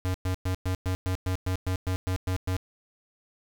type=tone bursts; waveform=square; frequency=92.5 Hz; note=F#2; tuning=in tune; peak=-26 dBFS; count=13; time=0.05-2.566 s; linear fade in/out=0 ms; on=92 ms; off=110 ms; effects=none